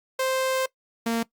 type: tone pair in turn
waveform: sawtooth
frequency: 523.3 / 230 Hz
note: C5 / A#3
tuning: 0 / -23 cents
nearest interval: octave + major second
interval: 1423 cents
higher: first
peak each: -19 dBFS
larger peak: neither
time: 0.19-0.66 / 1.06-1.23 s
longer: first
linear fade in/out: 5 ms
effects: noise-tail reverb RT60 0.1 s tail -20 dB re dry + Opus 48 kbps